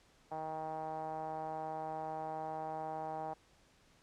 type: tone with low-pass filter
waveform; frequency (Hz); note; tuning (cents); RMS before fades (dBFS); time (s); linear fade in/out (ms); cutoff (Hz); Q
5% pulse; 157.6; D#3; +23; -41; 0.31-3.34; 10; 780; 4.6
effects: pink hiss -67 dBFS RMS until 4.02 s + low-pass 8000 Hz 12 dB/octave